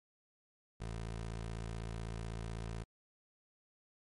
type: tone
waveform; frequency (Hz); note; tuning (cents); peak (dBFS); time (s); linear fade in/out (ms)
20% pulse; 56; A1; +31; -35; 0.8-2.84; 10
effects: MP3 48 kbps